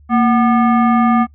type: tone with frequency modulation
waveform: sine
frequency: 230.8 Hz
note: A#3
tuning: 17 cents flat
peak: -9 dBFS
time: 0.09-1.27 s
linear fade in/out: 50 ms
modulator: 976 Hz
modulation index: 0.91
effects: noise-tail reverb RT60 0.1 s tail -26 dB re dry + added 73 Hz sine -42 dBFS peak until 1.34 s